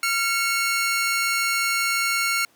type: tone pair together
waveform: sawtooth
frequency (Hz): 1380.7 / 2200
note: F6 / C#7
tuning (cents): -20 / -14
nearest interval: minor sixth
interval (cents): 806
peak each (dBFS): -20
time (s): 0.03-2.45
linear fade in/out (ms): 2
effects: pink hiss -59 dBFS RMS until 2.55 s + high-pass 200 Hz 12 dB/octave